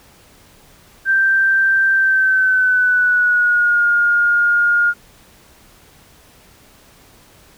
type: tone with pitch glide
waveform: sine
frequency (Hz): 1568 to 1421.3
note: G6 to F6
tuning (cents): 0 to +30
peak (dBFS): -11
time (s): 1.05-4.94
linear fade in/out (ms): 50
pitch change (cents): -170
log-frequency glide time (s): 1.94-3.85
effects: pink hiss -48 dBFS RMS until 7.57 s